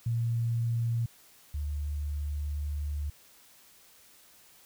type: tone pair in turn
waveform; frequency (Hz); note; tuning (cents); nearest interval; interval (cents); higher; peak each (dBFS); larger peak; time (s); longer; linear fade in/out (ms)
sine; 116.54 / 73.42; A#2 / D2; 0 / 0; minor sixth; 800; first; -26 / -30; first; 0.06-1.06 / 1.54-3.1; second; 5
effects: white hiss -58 dBFS RMS until 4.65 s